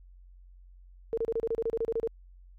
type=tone bursts; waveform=sine; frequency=455.5 Hz; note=A#4; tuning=40 cents flat; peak=-26 dBFS; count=13; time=1.13-2.074 s; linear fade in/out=0 ms; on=44 ms; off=31 ms; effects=added 45 Hz sine -50 dBFS peak until 2.58 s